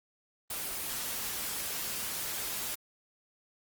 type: noise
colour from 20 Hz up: white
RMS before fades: -36 dBFS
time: 0.5-2.75 s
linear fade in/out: 5 ms
effects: Opus 24 kbps